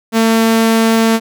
sawtooth tone, 225.3 Hz, A3, 41 cents sharp, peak -5 dBFS, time 0.12-1.2 s, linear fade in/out 50 ms, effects none

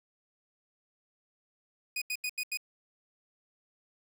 sawtooth tone bursts, 2482 Hz, D#7, 5 cents flat, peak -28 dBFS, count 5, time 1.96-2.573 s, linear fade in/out 5 ms, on 57 ms, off 82 ms, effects none

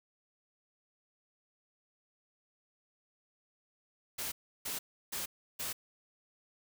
white noise bursts, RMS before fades -38 dBFS, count 4, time 4.18-5.73 s, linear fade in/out 10 ms, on 140 ms, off 330 ms, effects none

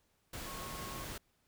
sine tone in noise, 1092 Hz, C#6, 26 cents flat, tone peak -47 dBFS, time 0.46-1.04 s, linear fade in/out 5 ms, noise pink, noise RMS -44 dBFS, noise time 0.33-1.18 s, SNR -6 dB, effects pink hiss -75 dBFS RMS until 1.47 s

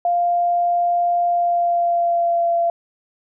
sine tone with pitch glide, 698 to 683.2 Hz, F5 to F5, -1 to -38 cents, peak -15 dBFS, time 0.05-2.7 s, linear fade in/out 2 ms, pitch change -37 cents, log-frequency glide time 1.27-2.51 s, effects none

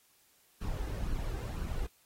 brown noise with flanger, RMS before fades -35 dBFS, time 0.61-1.87 s, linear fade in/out 10 ms, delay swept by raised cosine 0.68 to 2.48 ms, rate 2 Hz, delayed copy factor +0.5, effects white hiss -67 dBFS RMS until 2.05 s + AAC 48 kbps

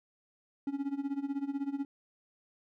triangle tone with tremolo, 278.8 Hz, C#4, 10 cents sharp, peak -27 dBFS, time 0.67-1.85 s, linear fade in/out 2 ms, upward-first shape sine, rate 16 Hz, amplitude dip 85%, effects none

